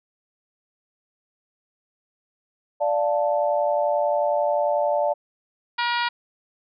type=chord; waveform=sine; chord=D minor; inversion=none; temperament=equal; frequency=587.3 / 698.5 / 880 Hz; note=D5 / F5 / A5; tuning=0 / 0 / 0 cents; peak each=-21 / -25 / -26 dBFS; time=2.8-5.14 s; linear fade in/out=20 ms
type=harmonic tone; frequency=477.3 Hz; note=A#4; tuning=41 cents sharp; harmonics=2 / 3 / 4 / 5 / 6 / 7 / 8 / 9 / 10; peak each=-24 / -28 / -30 / -32 / -34 / -35 / -36 / -37 / -38 dBFS; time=5.78-6.09 s; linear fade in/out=10 ms
effects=none